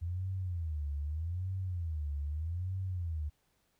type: tone with vibrato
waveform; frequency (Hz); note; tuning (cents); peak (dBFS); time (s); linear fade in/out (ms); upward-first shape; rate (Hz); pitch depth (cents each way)
sine; 82.5; E2; +2; -33; 0.01-3.3; 20; sine; 0.81; 240
effects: pink hiss -75 dBFS RMS until 3.79 s